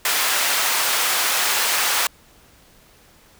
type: high-pass noise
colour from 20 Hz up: pink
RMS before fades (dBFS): -20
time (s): 0.05-2.07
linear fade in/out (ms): 2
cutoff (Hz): 970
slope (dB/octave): 12
effects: pink hiss -52 dBFS RMS until 3.39 s